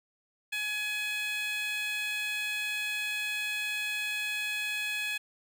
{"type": "tone with high-pass filter", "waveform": "15% pulse", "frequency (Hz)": 843, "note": "G#5", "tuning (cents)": 26, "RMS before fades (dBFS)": -33, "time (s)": [0.52, 5.18], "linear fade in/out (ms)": 10, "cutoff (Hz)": 2200, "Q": 2.6, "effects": []}